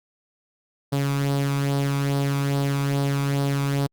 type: tone with flanger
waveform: sawtooth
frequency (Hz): 139.9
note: C#3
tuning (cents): +16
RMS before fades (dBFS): -23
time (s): 0.92-3.87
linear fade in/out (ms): 10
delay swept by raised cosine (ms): 0.21 to 0.86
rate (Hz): 2.4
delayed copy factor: +0.5
effects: Opus 48 kbps